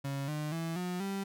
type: tone with pitch steps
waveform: 35% pulse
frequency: 138.59 / 151.13 / 164.81 / 179.73 / 196 Hz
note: C#3 / D3 / E3 / F3 / G3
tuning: 0 / +50 / 0 / +50 / 0 cents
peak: -32 dBFS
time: 0.04-1.24 s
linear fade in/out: 10 ms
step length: 240 ms
effects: none